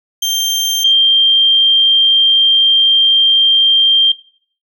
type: tone pair in turn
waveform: 30% pulse / sine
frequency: 3163 / 3176 Hz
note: G7 / G7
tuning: +15 / +22 cents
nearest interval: unison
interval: 7 cents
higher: second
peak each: -10 / -6 dBFS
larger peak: second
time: 0.22-0.84 / 0.84-4.12 s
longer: second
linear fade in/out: 5 ms
effects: noise-tail reverb RT60 0.5 s tail -18 dB re dry